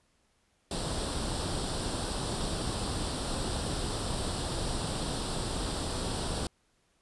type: noise with comb filter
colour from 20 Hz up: pink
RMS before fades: -33 dBFS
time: 0.71-6.47 s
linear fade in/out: 2 ms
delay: 0.23 ms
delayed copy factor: +0.65
effects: pink hiss -71 dBFS RMS until 7.01 s + resampled to 24000 Hz